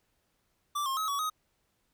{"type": "tone with pitch steps", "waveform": "square", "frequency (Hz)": [1169, 1070, 1278, 1130, 1257], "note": ["D6", "C6", "D#6", "C#6", "D#6"], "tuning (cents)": [-8, 38, 46, 33, 17], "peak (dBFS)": -30, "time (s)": [0.75, 1.3], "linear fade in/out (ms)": 10, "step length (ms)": 110, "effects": ["pink hiss -75 dBFS RMS until 1.93 s"]}